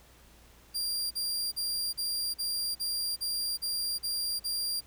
sawtooth tone bursts, 4768 Hz, D8, 25 cents sharp, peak -27 dBFS, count 10, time 0.74-4.809 s, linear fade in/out 20 ms, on 370 ms, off 41 ms, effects added 60 Hz sine -59 dBFS peak until 4.86 s + pink hiss -59 dBFS RMS until 4.86 s

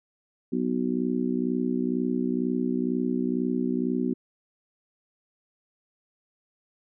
harmonic tone, 62.1 Hz, B1, 10 cents sharp, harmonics 3 / 4 / 5 / 6, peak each -31 / -26 / -32 / -31 dBFS, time 0.52-4.14 s, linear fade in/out 10 ms, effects none

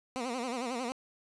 15% pulse tone with vibrato, 246.9 Hz, B3, in tune, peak -27 dBFS, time 0.16-0.92 s, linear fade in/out 0 ms, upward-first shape sine, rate 11 Hz, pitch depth 120 cents each way, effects resampled to 22050 Hz + 11-bit

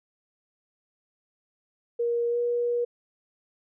sine tone with pitch glide, 472.4 to 479.5 Hz, A#4 to A#4, +23 to +49 cents, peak -23 dBFS, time 1.99-2.85 s, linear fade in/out 10 ms, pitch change +26 cents, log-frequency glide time 2.29-2.38 s, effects none

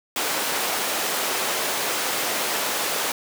pink high-pass noise, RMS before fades -25 dBFS, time 0.16-3.12 s, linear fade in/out 2 ms, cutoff 460 Hz, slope 12 dB/octave, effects none

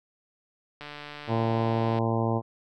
click train, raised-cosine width 0.3 ms, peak -24 dBFS, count 174, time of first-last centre 0.81-1.987 s, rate 147 Hz
harmonic tone, 113.9 Hz, A#2, 40 cents flat, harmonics 1 / 2 / 3 / 4 / 5 / 6 / 7 / 8 / 9, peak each -27 / -30 / -32 / -33 / -34 / -35 / -35 / -36 / -37 dBFS, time 1.27-2.42 s, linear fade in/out 50 ms
effects none

